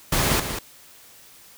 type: noise with echo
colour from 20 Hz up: pink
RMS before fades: -21 dBFS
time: 0.12-0.4 s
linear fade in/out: 5 ms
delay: 190 ms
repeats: 1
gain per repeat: -8 dB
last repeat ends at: 0.59 s
effects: white hiss -49 dBFS RMS until 1.57 s